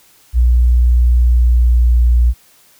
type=tone with pitch glide; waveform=sine; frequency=60.4 to 59.71 Hz; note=B1 to A#1; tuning=-38 to +42 cents; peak=-7 dBFS; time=0.33-2.34 s; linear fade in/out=50 ms; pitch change=-20 cents; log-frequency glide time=1.16-2 s; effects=white hiss -49 dBFS RMS until 2.79 s